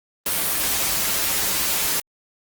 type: noise with comb filter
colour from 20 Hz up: white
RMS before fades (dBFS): -22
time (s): 0.26-2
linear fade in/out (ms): 2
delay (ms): 8.2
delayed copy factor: -0.5
effects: Opus 32 kbps